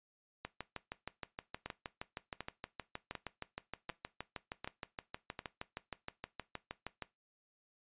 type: two click trains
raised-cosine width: 0.3 ms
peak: -24 / -24 dBFS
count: 6 / 43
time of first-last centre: 1.66-5.391 / 0.45-7.023 s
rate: 1.34 / 6.39 Hz
effects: noise-tail reverb RT60 0.2 s tail -18 dB re dry + resampled to 8000 Hz